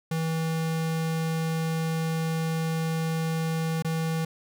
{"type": "tone with dropouts", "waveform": "square", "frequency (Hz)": 161.9, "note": "E3", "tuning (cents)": -31, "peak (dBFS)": -26, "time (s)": [0.11, 4.25], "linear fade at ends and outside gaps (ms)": 5, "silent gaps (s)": [3.824, 3.846], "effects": []}